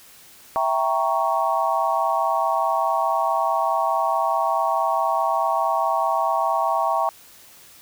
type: chord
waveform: sine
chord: E diminished seventh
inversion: none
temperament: equal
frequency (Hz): 659.3 / 784 / 932.3 / 1108.7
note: E5 / G5 / Bb5 / Db6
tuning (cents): 0 / 0 / 0 / 0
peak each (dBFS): -24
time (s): 0.56-7.09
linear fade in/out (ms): 0
effects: white hiss -48 dBFS RMS until 7.81 s